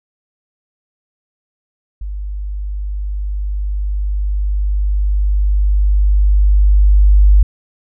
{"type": "tone with level ramp", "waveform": "sine", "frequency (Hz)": 50, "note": "G1", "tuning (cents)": 35, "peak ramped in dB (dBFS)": [-21, -4], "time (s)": [2.01, 7.43], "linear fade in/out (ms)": 5, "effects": []}